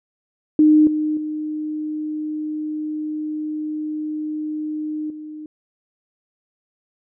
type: tone with level steps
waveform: sine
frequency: 306.1 Hz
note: D#4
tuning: 28 cents flat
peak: -9 / -18 / -23 / -31 dBFS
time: 0.59-5.46 s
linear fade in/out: 2 ms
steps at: 0.87 / 1.17 / 5.1 s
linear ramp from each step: 2 ms
effects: none